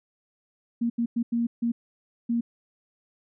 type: tone bursts at uneven times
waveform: sine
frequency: 234.5 Hz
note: A#3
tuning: 11 cents sharp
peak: -22 dBFS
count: 6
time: 0.81-0.9 / 0.98-1.06 / 1.16-1.23 / 1.32-1.47 / 1.62-1.72 / 2.29-2.41 s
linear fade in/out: 10 ms
effects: none